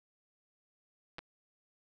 clicks, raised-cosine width 0.3 ms, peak -27 dBFS, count 2, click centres 1.184 / 1.19 s, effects none

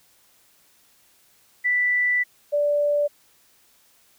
sine tone pair in turn, 1975.5 / 584.1 Hz, B6 / D5, 0 / -10 cents, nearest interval octave + major sixth, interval 2110 cents, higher first, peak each -18 dBFS, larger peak neither, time 1.64-2.24 / 2.52-3.08 s, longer first, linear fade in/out 20 ms, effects white hiss -59 dBFS RMS until 4.18 s

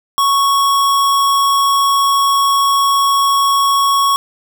square tone, 1108.7 Hz, C#6, in tune, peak -11 dBFS, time 0.18-4.16 s, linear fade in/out 0 ms, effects none

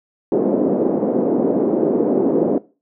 white band-pass noise, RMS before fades -17 dBFS, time 0.32-2.58 s, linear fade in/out 2 ms, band 220 to 470 Hz, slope 24 dB/octave, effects noise-tail reverb RT60 0.3 s tail -18 dB re dry

